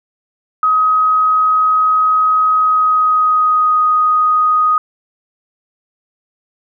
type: tone with pitch glide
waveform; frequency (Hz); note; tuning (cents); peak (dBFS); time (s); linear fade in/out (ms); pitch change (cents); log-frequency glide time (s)
sine; 1264 to 1246.6; D#6 to D#6; +27 to +3; -9; 0.63-4.78; 2; -24; 2.52-3.8
effects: none